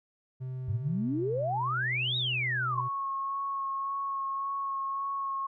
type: tone with pitch glide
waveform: triangle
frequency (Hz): 128.8 to 125.42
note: C3 to B2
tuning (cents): -27 to +27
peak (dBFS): -32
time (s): 0.4-2.89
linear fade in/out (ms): 20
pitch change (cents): -46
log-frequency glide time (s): 0.86-1.88
type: exponential two-way sweep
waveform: sine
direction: up then down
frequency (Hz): 92.5 to 3856 to 991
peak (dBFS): -28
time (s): 0.68-2.81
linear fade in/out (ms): 5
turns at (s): 2.17
type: tone with vibrato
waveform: sine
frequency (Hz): 1096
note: C#6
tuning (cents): -20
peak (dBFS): -30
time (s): 2.74-5.47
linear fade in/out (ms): 10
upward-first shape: sine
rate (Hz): 1.8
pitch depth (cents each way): 14
effects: none